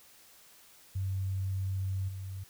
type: tone with level steps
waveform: sine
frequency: 95.7 Hz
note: G2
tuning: 41 cents flat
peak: -30 / -37 dBFS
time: 0.95-2.44 s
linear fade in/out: 10 ms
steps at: 2.08 s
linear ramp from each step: 10 ms
effects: white hiss -58 dBFS RMS until 2.49 s